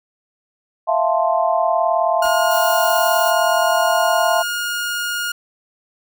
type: chord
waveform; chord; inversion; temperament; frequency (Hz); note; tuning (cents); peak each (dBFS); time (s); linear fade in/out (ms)
sine; F major seventh; third; equal; 659.3 / 698.5 / 880 / 1046.5; E5 / F5 / A5 / C6; 0 / 0 / 0 / 0; -18 / -19 / -22 / -22; 0.87-4.43; 20
type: tone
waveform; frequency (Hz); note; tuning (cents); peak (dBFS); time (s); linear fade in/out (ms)
sawtooth; 1427; F6; +37; -17; 2.22-5.32; 5
type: noise with exponential decay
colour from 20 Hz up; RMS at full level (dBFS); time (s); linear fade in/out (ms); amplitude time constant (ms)
pink; -35; 2.25-2.38; 1; 27
type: noise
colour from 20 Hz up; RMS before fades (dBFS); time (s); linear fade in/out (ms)
violet; -28; 2.5-3.32; 20
effects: none